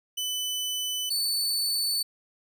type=tone pair in turn; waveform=sawtooth; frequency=3000 / 4488 Hz; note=F#7 / C#8; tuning=+23 / +21 cents; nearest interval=perfect fifth; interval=698 cents; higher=second; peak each=-25 / -22 dBFS; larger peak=second; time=0.17-1.1 / 1.1-2.03 s; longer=neither; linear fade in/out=10 ms; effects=none